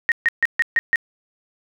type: tone bursts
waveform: sine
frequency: 1864.7 Hz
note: A#6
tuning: in tune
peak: -13 dBFS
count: 6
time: 0.09-0.958 s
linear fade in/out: 0 ms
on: 28 ms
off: 140 ms
effects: none